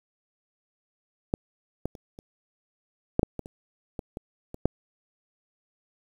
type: clicks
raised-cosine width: 2 ms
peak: -11 / -15 / -30 / -30 / -7 / -7 / -19 / -27 / -19 / -21 / -24 / -7 dBFS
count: 12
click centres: 1.339 / 1.856 / 1.952 / 2.189 / 3.194 / 3.231 / 3.393 / 3.459 / 3.992 / 4.171 / 4.544 / 4.656 s
effects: 8-bit